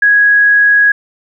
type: tone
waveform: sine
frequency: 1661.2 Hz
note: G#6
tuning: in tune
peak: -5 dBFS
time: 0.02-0.92 s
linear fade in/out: 5 ms
effects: none